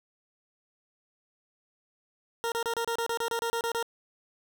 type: tone bursts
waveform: 20% pulse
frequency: 463.6 Hz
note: A#4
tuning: 10 cents flat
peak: -23 dBFS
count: 13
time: 2.44-3.827 s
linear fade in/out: 0 ms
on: 79 ms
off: 30 ms
effects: none